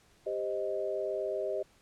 sine chord, C minor, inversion second, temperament equal with one note detuned, 395.2 / 523.3 / 622.3 Hz, G4 / C5 / Eb5, +14 / 0 / 0 cents, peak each -35 / -37 / -34 dBFS, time 0.26-1.63 s, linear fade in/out 10 ms, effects pink hiss -64 dBFS RMS until 1.81 s + low-pass 10000 Hz 12 dB/octave

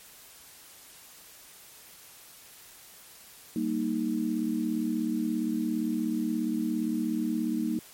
sine chord, Eb major, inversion first, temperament equal, 196 / 233.1 / 311.1 Hz, G3 / Bb3 / Eb4, 0 / 0 / 0 cents, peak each -34 / -29 / -30 dBFS, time 3.56-7.79 s, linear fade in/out 2 ms, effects white hiss -51 dBFS RMS until 7.93 s + MP3 64 kbps

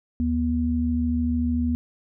sine tone pair together, 76.29 / 242.2 Hz, D#2 / B3, -34 / -34 cents, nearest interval octave + minor sixth, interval 2000 cents, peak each -25 / -22 dBFS, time 0.2-1.75 s, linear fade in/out 0 ms, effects none

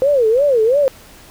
sine tone with vibrato, 504 Hz, B4, 35 cents sharp, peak -10 dBFS, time 0.02-0.88 s, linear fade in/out 0 ms, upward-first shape sine, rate 2.9 Hz, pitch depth 260 cents each way, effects pink hiss -42 dBFS RMS until 1.3 s

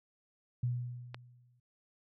sine tone with exponential decay, 122.4 Hz, B2, 15 cents flat, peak -28 dBFS, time 0.63-1.6 s, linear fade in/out 5 ms, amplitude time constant 210 ms
click, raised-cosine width 0.3 ms, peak -26 dBFS, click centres 1.145 s
effects none

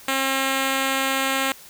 5% pulse tone, 268.4 Hz, C4, 44 cents sharp, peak -9 dBFS, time 0.08-1.52 s, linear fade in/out 2 ms, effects white hiss -45 dBFS RMS until 1.69 s

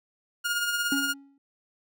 sawtooth tone with tremolo, 1425 Hz, F6, 34 cents sharp, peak -20 dBFS, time 0.44-1.14 s, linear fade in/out 20 ms, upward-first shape triangle, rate 17 Hz, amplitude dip 50%
triangle tone with exponential decay, 277.2 Hz, C#4, in tune, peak -21 dBFS, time 0.92-1.38 s, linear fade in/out 2 ms, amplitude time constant 100 ms
effects none

